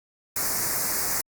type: band-stop noise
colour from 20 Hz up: white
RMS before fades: -26 dBFS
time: 0.36-1.21 s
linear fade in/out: 2 ms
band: 2200 to 4700 Hz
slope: 48 dB/octave
effects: Opus 48 kbps